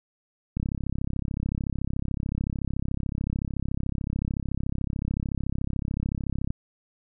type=click train; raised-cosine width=5 ms; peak=-16 dBFS; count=201; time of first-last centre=0.57-6.505 s; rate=33.7 Hz; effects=none